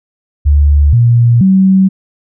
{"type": "tone with pitch steps", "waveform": "sine", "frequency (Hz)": [72.6, 118.6, 190.6], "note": ["D2", "A#2", "G3"], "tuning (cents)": [-19, 30, -48], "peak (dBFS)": -4, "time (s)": [0.45, 1.89], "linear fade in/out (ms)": 20, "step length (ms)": 480, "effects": []}